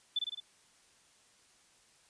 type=tone with echo; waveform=sine; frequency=3501 Hz; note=A7; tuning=9 cents flat; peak=-28 dBFS; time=0.16-0.19 s; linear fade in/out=5 ms; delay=53 ms; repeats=4; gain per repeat=-3 dB; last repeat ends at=0.402 s; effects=white hiss -65 dBFS RMS until 2.09 s + resampled to 22050 Hz